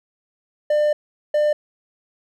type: tone bursts at uneven times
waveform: triangle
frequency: 598 Hz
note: D5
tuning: 31 cents sharp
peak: -13 dBFS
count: 2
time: 0.7-0.93 / 1.34-1.53 s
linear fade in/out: 5 ms
effects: none